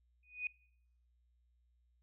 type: tone with exponential growth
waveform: sine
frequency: 2483 Hz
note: D#7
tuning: 4 cents flat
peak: -32 dBFS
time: 0.23-0.47 s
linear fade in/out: 2 ms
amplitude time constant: 51 ms
effects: noise-tail reverb RT60 0.7 s tail -24 dB re dry + added 60 Hz sine -70 dBFS peak until 2.02 s